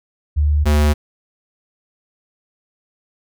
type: tone pair in turn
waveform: sine / square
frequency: 74.2 / 74.52 Hz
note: D2 / D2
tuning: +18 / +26 cents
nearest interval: unison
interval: 8 cents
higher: second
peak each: -12 dBFS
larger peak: neither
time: 0.36-0.65 / 0.65-0.94 s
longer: neither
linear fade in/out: 20 ms
effects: none